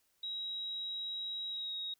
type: tone with pitch glide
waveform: sine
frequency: 3839 to 3780 Hz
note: B7 to A#7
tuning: -50 to +23 cents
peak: -37 dBFS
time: 0.23-1.94 s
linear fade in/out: 5 ms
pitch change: -27 cents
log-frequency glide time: 1.49-1.75 s
effects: white hiss -75 dBFS RMS until 1.99 s